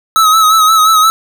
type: tone with vibrato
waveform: square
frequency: 1286 Hz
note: E6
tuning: 43 cents flat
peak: -6 dBFS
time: 0.16-1.1 s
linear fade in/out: 0 ms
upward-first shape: sine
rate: 5.7 Hz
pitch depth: 45 cents each way
effects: none